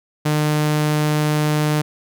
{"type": "tone", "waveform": "sawtooth", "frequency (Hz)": 151.2, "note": "D#3", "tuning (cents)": -49, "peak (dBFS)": -12, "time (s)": [0.25, 1.82], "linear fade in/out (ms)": 10, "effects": []}